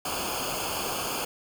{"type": "noise with comb filter", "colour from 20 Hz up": "pink", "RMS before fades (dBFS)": -31, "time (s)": [0.05, 1.25], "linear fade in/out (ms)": 5, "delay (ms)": 0.52, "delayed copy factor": -0.85, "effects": []}